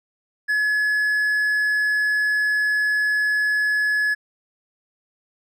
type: tone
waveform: triangle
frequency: 1700 Hz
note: G#6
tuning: 40 cents sharp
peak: -16 dBFS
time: 0.48-4.15 s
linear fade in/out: 20 ms
effects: none